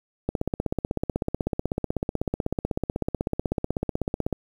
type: click train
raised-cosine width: 2 ms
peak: -11 dBFS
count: 66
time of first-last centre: 0.29-4.327 s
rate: 16.1 Hz
effects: 8-bit